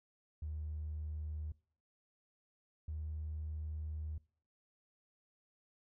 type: tone pair in turn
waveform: triangle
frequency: 76.7 / 77.28 Hz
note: D#2 / D#2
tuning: -24 / -11 cents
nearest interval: unison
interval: 13 cents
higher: second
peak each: -35 / -35 dBFS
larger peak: neither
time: 0.42-1.52 / 2.88-4.18 s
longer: second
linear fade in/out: 5 ms
effects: noise-tail reverb RT60 0.5 s tail -26 dB re dry + tanh soft clip ceiling -36 dBFS